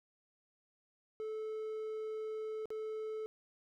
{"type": "tone with dropouts", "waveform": "triangle", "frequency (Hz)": 435.4, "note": "A4", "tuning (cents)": -18, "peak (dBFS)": -36, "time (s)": [1.2, 3.26], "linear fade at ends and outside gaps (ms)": 0, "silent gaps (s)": [2.656, 2.704], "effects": []}